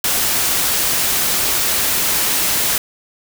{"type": "noise", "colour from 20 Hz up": "white", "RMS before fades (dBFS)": -17, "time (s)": [0.04, 2.78], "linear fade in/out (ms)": 2, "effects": []}